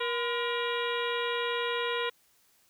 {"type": "harmonic tone with a mistuned harmonic", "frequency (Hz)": 475.3, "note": "A#4", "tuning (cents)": 34, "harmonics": [1, 2, 3, 4, 5, 6, 7, 8], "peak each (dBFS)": [-32, -35, -37, -38, -39, -40, -40, -41], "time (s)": [0, 2.1], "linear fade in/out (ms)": 10, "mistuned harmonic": 2, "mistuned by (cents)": 110, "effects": ["white hiss -66 dBFS RMS until 2.69 s"]}